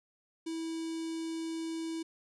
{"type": "tone with notch filter", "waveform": "square", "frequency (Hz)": 326.2, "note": "E4", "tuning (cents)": -18, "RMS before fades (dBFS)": -37, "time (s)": [0.46, 2.03], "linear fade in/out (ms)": 10, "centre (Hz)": 1300, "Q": 0.57, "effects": ["resampled to 22050 Hz"]}